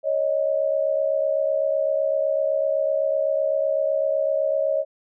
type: tone pair together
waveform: sine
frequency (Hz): 554.4 / 622.3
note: C#5 / D#5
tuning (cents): 0 / 0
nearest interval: major second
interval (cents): 200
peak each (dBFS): -22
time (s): 0.03-4.85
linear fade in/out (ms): 50
effects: none